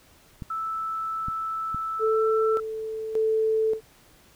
clicks, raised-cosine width 5 ms, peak -22 dBFS, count 3, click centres 0.422 / 1.284 / 1.746 s
sine tone with pitch glide, 1316 to 1333.6 Hz, E6 to E6, -3 to +20 cents, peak -27 dBFS, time 0.5-2.6 s, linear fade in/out 5 ms, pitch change +23 cents, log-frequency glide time 2.01-2.21 s
sine tone with tremolo, 440 Hz, A4, in tune, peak -20 dBFS, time 1.99-3.81 s, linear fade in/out 50 ms, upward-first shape square, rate 0.86 Hz, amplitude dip 65%
effects pink hiss -56 dBFS RMS until 4.35 s

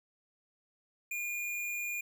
square tone, 2423 Hz, D#7, 47 cents flat, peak -35 dBFS, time 1.11-2.01 s, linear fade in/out 5 ms, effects none

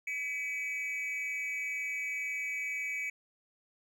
triangle tone with amplitude modulation, 2275 Hz, C#7, 44 cents sharp, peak -28 dBFS, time 0.07-3.1 s, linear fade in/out 5 ms, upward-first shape sine, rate 278 Hz, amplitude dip 80%, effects none

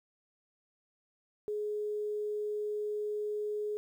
sine tone, 420 Hz, G#4, 19 cents sharp, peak -32 dBFS, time 1.48-3.77 s, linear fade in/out 0 ms, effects 11-bit

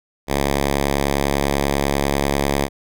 5% pulse tone, 70.1 Hz, C#2, 20 cents sharp, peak -6 dBFS, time 0.27-2.69 s, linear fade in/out 50 ms, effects none

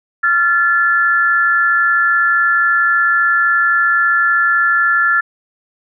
sine tone pair together, 1377.7 / 1734 Hz, F6 / A6, -24 / -26 cents, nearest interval major third, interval 398 cents, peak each -13 dBFS, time 0.23-5.21 s, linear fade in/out 10 ms, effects none

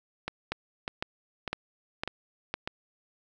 two click trains, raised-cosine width 0.3 ms, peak -14 / -16 dBFS, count 5 / 5, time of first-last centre 0.52-2.54 / 0.28-2.675 s, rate 1.98 / 1.67 Hz, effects none

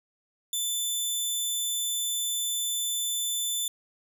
15% pulse tone, 3520 Hz, A7, in tune, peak -20 dBFS, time 0.53-3.68 s, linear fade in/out 2 ms, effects none

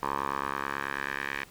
10% pulse tone with band-pass filter sweep, 69.2 Hz, C#2, 2 cents flat, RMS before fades -33 dBFS, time 0.03-1.44 s, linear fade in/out 0 ms, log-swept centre 1000 to 2000 Hz, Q 2.8, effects pink hiss -54 dBFS RMS until 1.5 s

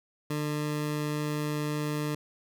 20% pulse tone, 149.7 Hz, D3, 33 cents sharp, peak -24 dBFS, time 0.3-2.15 s, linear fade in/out 5 ms, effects none

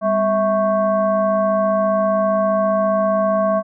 sine tone with frequency modulation, 652 Hz, E5, 19 cents flat, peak -14 dBFS, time 0.01-3.63 s, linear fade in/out 50 ms, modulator 453 Hz, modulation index 0.88, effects none

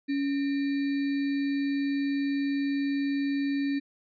sine tone with sample-and-hold, 280 Hz, C#4, 18 cents sharp, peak -25 dBFS, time 0.08-3.8 s, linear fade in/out 20 ms, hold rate 2100 Hz, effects resampled to 11025 Hz

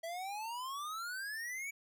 square exponential sweep, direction up, 650 to 2300 Hz, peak -40 dBFS, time 0.03-1.71 s, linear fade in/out 10 ms, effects none

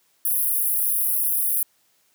pink high-pass noise, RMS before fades -22 dBFS, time 0.25-1.63 s, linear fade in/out 2 ms, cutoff 10000 Hz, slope 96 dB/octave, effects white hiss -64 dBFS RMS until 2.14 s + high-pass 100 Hz 12 dB/octave

